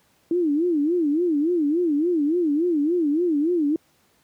sine tone with vibrato, 320 Hz, D#4, 49 cents sharp, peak -18 dBFS, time 0.31-3.76 s, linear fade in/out 2 ms, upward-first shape sine, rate 3.5 Hz, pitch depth 200 cents each way, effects pink hiss -62 dBFS RMS until 4.23 s + high-pass 100 Hz 12 dB/octave

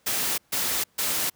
white noise bursts, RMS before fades -26 dBFS, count 3, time 0.06-1.3 s, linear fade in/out 10 ms, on 320 ms, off 140 ms, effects pink hiss -64 dBFS RMS until 1.35 s + high-pass 80 Hz 12 dB/octave

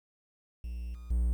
triangle tone with level steps, 59.3 Hz, A#1, 30 cents sharp, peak -33 / -40 / -23 dBFS, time 0.64-1.33 s, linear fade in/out 0 ms, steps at 0.94 / 1.1 s, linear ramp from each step 10 ms, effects 10-bit

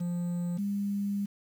triangle / sine tone pair in turn, 174.61 / 201.4 Hz, F3 / G3, 0 / +47 cents, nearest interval major second, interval 247 cents, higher second, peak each -27 / -28 dBFS, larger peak first, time 0-0.58 / 0.58-1.26 s, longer second, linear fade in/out 10 ms, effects 9-bit

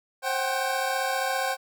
25% pulse tone cluster, 531 / 750 / 785 Hz, C5 / F#5 / G5, +25 / +23 / +2 cents, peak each -26 dBFS, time 0.22-1.57 s, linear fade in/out 50 ms, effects none

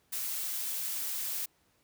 blue noise, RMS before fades -35 dBFS, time 0.12-1.46 s, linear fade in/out 10 ms, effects pink hiss -70 dBFS RMS until 1.83 s + high-pass 60 Hz 12 dB/octave

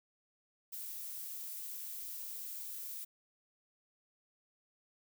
violet noise, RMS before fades -44 dBFS, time 0.72-3.05 s, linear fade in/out 10 ms, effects none

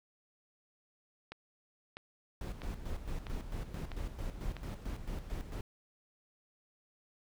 click train, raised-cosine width 0.3 ms, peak -28 dBFS, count 6, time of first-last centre 1.32-4.567 s, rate 1.54 Hz
brown noise with tremolo, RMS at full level -38 dBFS, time 2.41-5.61 s, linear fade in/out 2 ms, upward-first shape square, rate 4.5 Hz, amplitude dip 60%
effects none

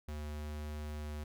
square tone, 75.1 Hz, D2, 39 cents sharp, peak -40 dBFS, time 0.08-1.24 s, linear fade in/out 5 ms, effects none

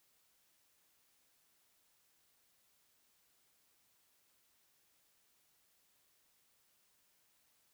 silence, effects white hiss -74 dBFS RMS until 7.73 s

